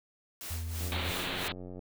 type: noise with tremolo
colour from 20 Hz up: white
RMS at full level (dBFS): -40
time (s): 0.41-1.48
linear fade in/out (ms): 0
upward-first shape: sine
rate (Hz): 3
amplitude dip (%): 75
type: tone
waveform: triangle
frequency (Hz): 82.4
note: E2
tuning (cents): 0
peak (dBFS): -32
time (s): 0.5-1.11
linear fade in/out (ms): 10
type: click train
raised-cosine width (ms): 2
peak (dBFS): -31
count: 90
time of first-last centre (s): 0.81-1.792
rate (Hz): 90.6
type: low-pass noise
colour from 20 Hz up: white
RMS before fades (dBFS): -36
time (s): 0.92-1.52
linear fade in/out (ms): 0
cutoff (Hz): 4200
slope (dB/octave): 96
effects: none